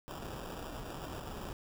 pink noise with sample-and-hold, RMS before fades -43 dBFS, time 0.08-1.53 s, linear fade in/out 0 ms, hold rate 2100 Hz, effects none

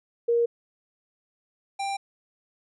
sine / square tone pair in turn, 470 / 790.4 Hz, A#4 / G5, +14 / +14 cents, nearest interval major sixth, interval 900 cents, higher second, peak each -19 / -28 dBFS, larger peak first, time 0.28-0.46 / 1.79-1.97 s, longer neither, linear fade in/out 10 ms, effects resampled to 24000 Hz

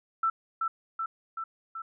sine tone with echo, 1331 Hz, E6, 16 cents sharp, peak -23 dBFS, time 0.23-0.3 s, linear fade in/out 5 ms, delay 380 ms, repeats 4, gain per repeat -3 dB, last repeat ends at 1.82 s, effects none

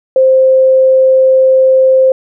sine tone, 524 Hz, C5, 2 cents sharp, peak -4 dBFS, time 0.16-2.12 s, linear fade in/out 2 ms, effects none

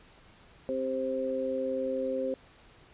harmonic tone, 131.3 Hz, C3, 6 cents sharp, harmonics 2 / 3 / 4, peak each -35 / -37 / -30 dBFS, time 0.69-2.34 s, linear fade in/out 0 ms, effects pink hiss -57 dBFS RMS until 2.93 s + resampled to 8000 Hz

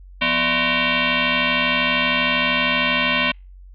sine tone with frequency modulation, 246.9 Hz, B3, in tune, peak -16 dBFS, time 0.21-3.32 s, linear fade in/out 10 ms, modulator 421 Hz, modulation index 7.5, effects added 46 Hz sine -39 dBFS peak until 3.74 s + Opus 48 kbps

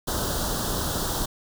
pink band-stop noise, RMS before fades -27 dBFS, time 0.07-1.26 s, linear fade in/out 10 ms, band 1600 to 3200 Hz, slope 48 dB/octave, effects none

